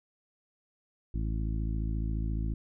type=harmonic tone; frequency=54.4 Hz; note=A1; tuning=19 cents flat; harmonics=1 / 2 / 3 / 4 / 5 / 6; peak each=-30 / -36 / -40 / -42 / -44 / -46 dBFS; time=1.14-2.54 s; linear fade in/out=5 ms; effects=none